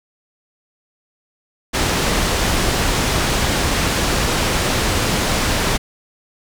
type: low-pass noise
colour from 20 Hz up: pink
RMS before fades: -18 dBFS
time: 1.73-5.78 s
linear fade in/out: 20 ms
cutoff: 8400 Hz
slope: 12 dB/octave
effects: none